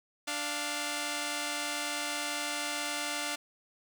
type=tone pair together; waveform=5% pulse; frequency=293.9 / 699 Hz; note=D4 / F5; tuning=+1 / +1 cents; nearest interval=octave + minor third; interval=1500 cents; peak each=-24 dBFS; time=0.27-3.36 s; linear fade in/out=10 ms; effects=none